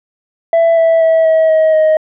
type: tone with pitch steps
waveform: sine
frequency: 665 / 657 / 649.1 / 641.2 / 633.5 / 625.9 Hz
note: E5 / E5 / E5 / E5 / D#5 / D#5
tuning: +15 / -6 / -27 / -48 / +31 / +10 cents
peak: -4 dBFS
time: 0.53-1.97 s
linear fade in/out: 2 ms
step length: 240 ms
effects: tanh soft clip ceiling -6 dBFS